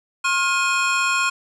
square tone cluster, 1077 / 1413 / 2501 Hz, C6 / F6 / D#7, +50 / +20 / +8 cents, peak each -23 dBFS, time 0.24-1.3 s, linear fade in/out 10 ms, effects resampled to 22050 Hz + 8-bit

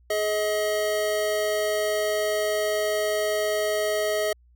square tone pair together, 422.5 / 633 Hz, G#4 / D#5, +30 / +30 cents, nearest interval perfect fifth, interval 700 cents, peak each -28 / -25 dBFS, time 0.1-4.33 s, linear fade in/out 5 ms, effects added 60 Hz sine -54 dBFS peak until 4.55 s

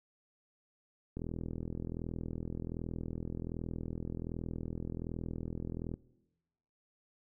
click train, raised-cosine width 3 ms, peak -26 dBFS, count 198, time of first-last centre 1.17-5.94 s, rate 41.3 Hz, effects noise-tail reverb RT60 1.0 s tail -20 dB re dry

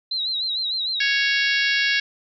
sine tone with vibrato, 3979 Hz, B7, 12 cents sharp, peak -22 dBFS, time 0.11-1 s, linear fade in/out 5 ms, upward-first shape sine, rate 6.6 Hz, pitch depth 85 cents each way
harmonic tone, 554.4 Hz, C#5, in tune, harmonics 3 / 4 / 5 / 6 / 7 / 8 / 9 / 10, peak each -22 / -24 / -26 / -28 / -29 / -30 / -31 / -32 dBFS, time 1-2 s, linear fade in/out 5 ms
effects none

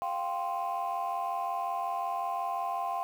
sine chord, F suspended second, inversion none, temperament equal, 698.5 / 784 / 1046.5 Hz, F5 / G5 / C6, 0 / 0 / 0 cents, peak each -33 dBFS, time 0.02-3.03 s, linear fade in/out 0 ms, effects tanh soft clip ceiling -25 dBFS + 9-bit

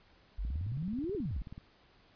sine exponential two-way sweep, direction up then down, 43.65 to 437 to 43.65 Hz, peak -33 dBFS, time 0.38-1.42 s, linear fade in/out 10 ms, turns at 1.15 s
click train, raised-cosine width 5 ms, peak -33 dBFS, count 22, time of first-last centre 0.45-1.579 s, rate 18.6 Hz
effects pink hiss -64 dBFS RMS until 2.15 s + resampled to 11025 Hz

